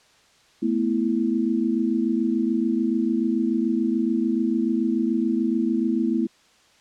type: chord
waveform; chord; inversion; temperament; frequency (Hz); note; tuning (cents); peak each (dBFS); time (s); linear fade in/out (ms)
sine; A suspended second; none; equal; 220 / 246.9 / 329.6; A3 / B3 / E4; 0 / 0 / 0; -24; 0.62-6.27; 10
effects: white hiss -57 dBFS RMS until 6.8 s + low-pass 6000 Hz 12 dB/octave